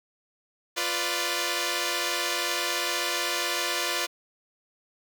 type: chord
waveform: 5% pulse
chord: B diminished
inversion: second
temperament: equal with one note detuned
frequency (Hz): 349.2 / 497.3 / 587.3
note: F4 / B4 / D5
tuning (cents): 0 / +12 / 0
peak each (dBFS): -19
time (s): 0.76-4.07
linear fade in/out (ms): 20
effects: none